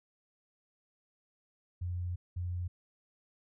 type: tone bursts at uneven times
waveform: sine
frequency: 88.7 Hz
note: F2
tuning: 27 cents sharp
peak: -33 dBFS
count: 2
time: 1.81-2.16 / 2.36-2.68 s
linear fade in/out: 10 ms
effects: none